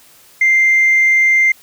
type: tone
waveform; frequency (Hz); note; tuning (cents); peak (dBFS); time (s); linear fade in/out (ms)
sine; 2093; C7; 0; -7; 0.41-1.52; 5
effects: tanh soft clip ceiling -5 dBFS + white hiss -46 dBFS RMS until 1.62 s